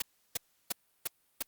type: noise bursts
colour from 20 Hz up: white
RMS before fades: -32 dBFS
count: 5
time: 0-1.425 s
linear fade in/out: 5 ms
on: 21 ms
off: 330 ms
effects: white hiss -72 dBFS RMS until 1.47 s + Opus 48 kbps